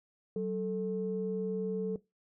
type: tone pair together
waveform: sine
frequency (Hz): 188.23 / 440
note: F#3 / A4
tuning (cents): +30 / 0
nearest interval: octave + minor third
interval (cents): 1470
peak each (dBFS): -34 / -32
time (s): 0.36-1.96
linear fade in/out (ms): 2
effects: noise-tail reverb RT60 0.2 s tail -19 dB re dry + tanh soft clip ceiling -23 dBFS